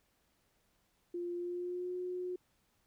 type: tone with pitch glide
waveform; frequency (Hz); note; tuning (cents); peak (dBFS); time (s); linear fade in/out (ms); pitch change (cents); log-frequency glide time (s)
sine; 349.2 to 361.9; F4 to F#4; 0 to -38; -36; 1.14-2.36; 5; +62; 1.34-1.95
effects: pink hiss -75 dBFS RMS until 2.86 s